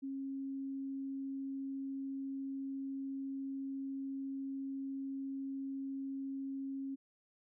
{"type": "tone", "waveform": "sine", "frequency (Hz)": 271.4, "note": "C#4", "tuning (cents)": -36, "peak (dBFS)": -38, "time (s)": [0.02, 6.96], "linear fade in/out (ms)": 20, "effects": []}